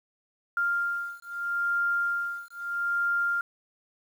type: beating tone pair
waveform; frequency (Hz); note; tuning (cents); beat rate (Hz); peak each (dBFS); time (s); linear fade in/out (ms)
sine; 1396.9 / 1397.68; F6 / F6; 0 / +1; 0.78; -29; 0.57-3.41; 2
effects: 9-bit